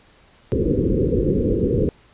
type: low-pass noise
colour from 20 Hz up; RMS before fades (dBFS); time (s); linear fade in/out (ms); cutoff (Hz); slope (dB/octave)
white; -19; 0.52-1.89; 0; 500; 96
effects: pink hiss -53 dBFS RMS until 2.13 s + resampled to 8000 Hz